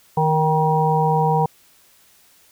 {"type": "harmonic tone with a mistuned harmonic", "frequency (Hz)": 156.3, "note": "D#3", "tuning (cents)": 8, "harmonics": [1, 3, 5, 6], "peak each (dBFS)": [-19, -22, -20, -21], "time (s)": [0.17, 1.46], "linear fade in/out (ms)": 5, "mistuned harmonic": 6, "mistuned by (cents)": 30, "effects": ["white hiss -54 dBFS RMS until 2.51 s"]}